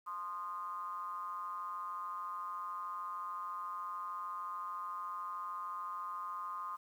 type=ring-modulated tone; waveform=triangle; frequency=93.2 Hz; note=F#2; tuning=13 cents sharp; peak=-34 dBFS; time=0.06-6.77 s; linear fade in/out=20 ms; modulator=1140 Hz; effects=11-bit